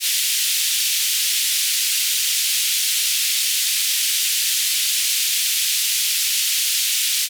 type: band-pass noise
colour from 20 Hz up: pink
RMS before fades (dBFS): -20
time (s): 0-7.29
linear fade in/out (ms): 50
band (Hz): 2700 to 15000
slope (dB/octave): 24
effects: none